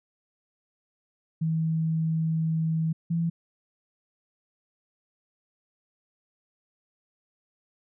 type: tone pair in turn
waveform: sine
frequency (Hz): 160.9 / 167.11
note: E3 / E3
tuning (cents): -42 / +24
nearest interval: minor second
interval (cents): 66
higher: second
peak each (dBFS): -23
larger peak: neither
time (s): 1.41-2.93 / 3.1-3.3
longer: first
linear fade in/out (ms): 10
effects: none